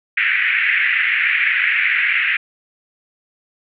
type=band-pass noise; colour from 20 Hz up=pink; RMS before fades=-17 dBFS; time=0.17-2.37 s; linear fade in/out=5 ms; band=1700 to 2500 Hz; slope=48 dB/octave; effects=none